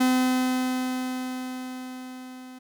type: tone with level ramp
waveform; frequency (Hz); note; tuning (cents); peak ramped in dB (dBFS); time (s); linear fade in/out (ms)
45% pulse; 255.3; C4; -42; -18 to -41; 0-2.59; 10
effects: none